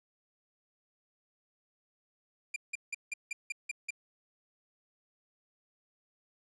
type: tone bursts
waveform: 45% pulse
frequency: 2396 Hz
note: D7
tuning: 34 cents sharp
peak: -33 dBFS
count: 8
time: 2.54-3.906 s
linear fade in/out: 5 ms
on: 22 ms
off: 170 ms
effects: resampled to 22050 Hz